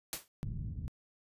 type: noise with exponential decay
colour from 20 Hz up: white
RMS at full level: -33 dBFS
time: 0.13-0.28 s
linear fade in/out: 0 ms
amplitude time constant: 31 ms
type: low-pass noise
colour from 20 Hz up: white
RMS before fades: -39 dBFS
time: 0.43-0.88 s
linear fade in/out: 0 ms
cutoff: 150 Hz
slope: 24 dB/octave
effects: resampled to 32000 Hz